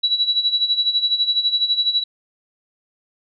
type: tone with tremolo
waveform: sine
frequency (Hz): 3920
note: B7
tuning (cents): -14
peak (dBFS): -13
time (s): 0.03-2.04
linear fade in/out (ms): 10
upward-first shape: sine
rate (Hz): 12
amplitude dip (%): 75
effects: none